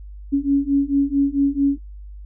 sine beating tone pair, 277.2 / 281.7 Hz, C#4 / C#4, 0 / +28 cents, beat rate 4.5 Hz, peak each -19 / -18 dBFS, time 0.32-1.78 s, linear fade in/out 20 ms, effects noise-tail reverb RT60 0.2 s tail -22 dB re dry + added 50 Hz sine -34 dBFS peak until 2.25 s

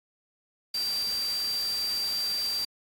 sine tone in noise, 4700 Hz, D8, 1 cent sharp, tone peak -27 dBFS, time 0.74-2.65 s, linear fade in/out 5 ms, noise white, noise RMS -39 dBFS, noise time 0.74-2.65 s, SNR +9 dB, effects AAC 64 kbps

